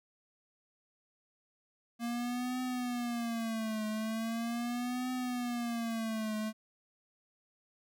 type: tone with vibrato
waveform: square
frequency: 233.6 Hz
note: A#3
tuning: 4 cents sharp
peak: -34 dBFS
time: 1.99-6.53 s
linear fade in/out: 50 ms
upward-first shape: triangle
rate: 0.4 Hz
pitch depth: 150 cents each way
effects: none